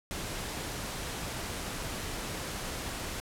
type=noise; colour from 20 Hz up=pink; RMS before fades=-37 dBFS; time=0.11-3.2 s; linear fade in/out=0 ms; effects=low-pass 12000 Hz 12 dB/octave